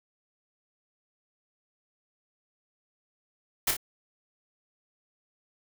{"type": "noise with echo", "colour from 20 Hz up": "white", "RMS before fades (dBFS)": -25, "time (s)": [3.67, 3.71], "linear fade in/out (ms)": 5, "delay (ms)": 29, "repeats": 2, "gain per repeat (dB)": -5, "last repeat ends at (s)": 3.768, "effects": []}